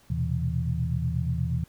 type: tone cluster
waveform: sine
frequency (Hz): 79.2 / 120.4 / 128.7 / 165.3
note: D#2 / B2 / C3 / E3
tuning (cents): +31 / -44 / -28 / +5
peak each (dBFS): -30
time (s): 0.1-1.64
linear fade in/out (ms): 5
effects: pink hiss -59 dBFS RMS until 1.68 s